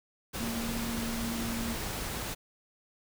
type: tone in noise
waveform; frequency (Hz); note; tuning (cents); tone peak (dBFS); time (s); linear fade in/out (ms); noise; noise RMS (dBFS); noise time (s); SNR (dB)
sine; 230.9; A#3; -16; -34; 0.39-1.75; 20; pink; -36; 0.33-2.35; -1
effects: none